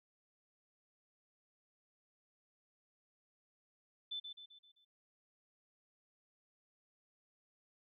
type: tone with echo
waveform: sine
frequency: 3520 Hz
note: A7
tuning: in tune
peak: -39 dBFS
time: 4.11-4.2 s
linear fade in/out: 10 ms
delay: 130 ms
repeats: 5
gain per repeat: -6 dB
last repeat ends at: 4.85 s
effects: none